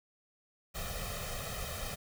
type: noise with comb filter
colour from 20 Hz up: pink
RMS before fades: -39 dBFS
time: 0.74-1.96 s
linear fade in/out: 20 ms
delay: 1.6 ms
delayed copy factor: +0.95
effects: none